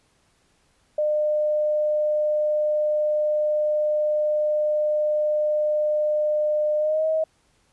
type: tone with pitch glide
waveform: sine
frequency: 604 to 633.3 Hz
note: D5 to D#5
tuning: +48 to +30 cents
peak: -19 dBFS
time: 0.98-7.24 s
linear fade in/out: 5 ms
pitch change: +82 cents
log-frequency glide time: 6.78-7.06 s
effects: pink hiss -64 dBFS RMS until 7.72 s + resampled to 24000 Hz